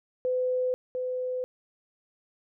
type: tone pair in turn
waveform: sine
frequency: 506 / 506 Hz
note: B4 / B4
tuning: +42 / +42 cents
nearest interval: unison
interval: 0 cents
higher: neither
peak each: -24 / -28 dBFS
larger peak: first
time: 0.25-0.74 / 0.95-1.44 s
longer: neither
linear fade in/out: 0 ms
effects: none